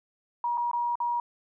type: tone with dropouts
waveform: sine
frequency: 955 Hz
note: A#5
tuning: 42 cents sharp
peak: -25 dBFS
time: 0.44-1.2 s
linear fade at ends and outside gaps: 2 ms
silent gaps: 0.574-0.578 / 0.714-0.732 / 0.955-1.002 s
effects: none